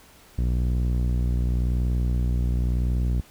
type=tone with low-pass filter; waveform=sawtooth; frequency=60.9 Hz; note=B1; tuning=24 cents flat; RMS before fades=-23 dBFS; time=0.38-3.21 s; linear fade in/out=5 ms; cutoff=220 Hz; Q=0.62; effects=pink hiss -52 dBFS RMS until 3.3 s